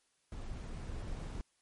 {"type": "noise with level ramp", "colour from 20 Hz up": "brown", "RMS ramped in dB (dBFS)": [-43, -40], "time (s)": [0.32, 1.41], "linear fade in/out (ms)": 0, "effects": ["white hiss -75 dBFS RMS until 1.61 s", "MP3 48 kbps"]}